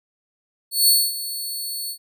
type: tone with ADSR envelope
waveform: 15% pulse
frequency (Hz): 4425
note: C#8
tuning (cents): -4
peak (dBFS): -5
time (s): 0.71-1.98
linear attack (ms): 170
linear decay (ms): 240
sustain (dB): -15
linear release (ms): 81
effects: none